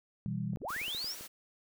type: chord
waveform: sine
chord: E minor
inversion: second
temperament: just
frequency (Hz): 123.61 / 164.81 / 197.78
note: B2 / E3 / G3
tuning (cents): +2 / 0 / +16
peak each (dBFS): -37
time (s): 0.26-0.56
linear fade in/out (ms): 0
type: clicks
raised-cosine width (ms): 2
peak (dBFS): -37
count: 11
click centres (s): 0.534 / 0.572 / 0.618 / 0.65 / 0.705 / 0.764 / 0.815 / 0.881 / 0.948 / 1.044 / 1.21
type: linear sweep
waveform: sine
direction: up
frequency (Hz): 73.42 to 5900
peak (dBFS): -35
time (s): 0.6-1.16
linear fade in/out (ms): 50
type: high-pass noise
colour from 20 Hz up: white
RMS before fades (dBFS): -46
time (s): 0.68-1.28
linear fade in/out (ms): 20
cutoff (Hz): 210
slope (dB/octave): 12
effects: none